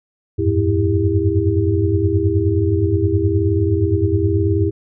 sine tone cluster, 86.6 / 96.7 / 105.7 / 326.9 / 398.3 Hz, F2 / G2 / G#2 / E4 / G4, -14 / -23 / +31 / -14 / +28 cents, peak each -20 dBFS, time 0.38-4.71 s, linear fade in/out 20 ms, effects none

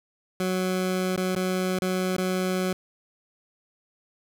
20% pulse tone with dropouts, 185 Hz, F#3, in tune, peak -19 dBFS, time 0.4-2.73 s, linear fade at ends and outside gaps 2 ms, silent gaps 1.163-1.176 / 1.352-1.362 / 1.789-1.82 / 2.166-2.182 s, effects none

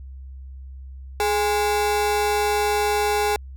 40% pulse ring-modulated tone, 620 Hz, D#5, 6 cents flat, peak -15 dBFS, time 1.2-3.36 s, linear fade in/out 0 ms, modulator 200 Hz, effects added 66 Hz sine -35 dBFS peak until 3.56 s

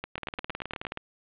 two click trains, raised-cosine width 0.3 ms, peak -17 / -17 dBFS, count 16 / 8, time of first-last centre 0.18-0.974 / 0.04-0.851 s, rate 18.9 / 8.63 Hz, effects resampled to 8000 Hz + 8-bit

